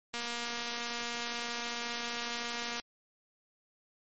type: click train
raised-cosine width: 0.2 ms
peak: -20 dBFS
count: 631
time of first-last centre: 0.14-2.798 s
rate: 237 Hz
effects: MP3 32 kbps